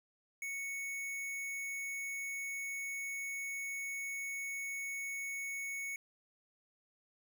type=tone; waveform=square; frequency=2217 Hz; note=C#7; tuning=in tune; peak=-39 dBFS; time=0.42-5.96 s; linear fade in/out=2 ms; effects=none